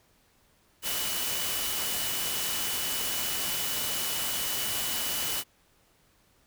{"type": "tone in noise", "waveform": "sine", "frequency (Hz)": 2960, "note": "F#7", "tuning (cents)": 0, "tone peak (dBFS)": -37, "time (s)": [0.82, 5.44], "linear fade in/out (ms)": 50, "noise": "white", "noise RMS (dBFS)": -31, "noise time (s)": [0.82, 5.44], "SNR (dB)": -9, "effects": ["pink hiss -65 dBFS RMS until 6.46 s"]}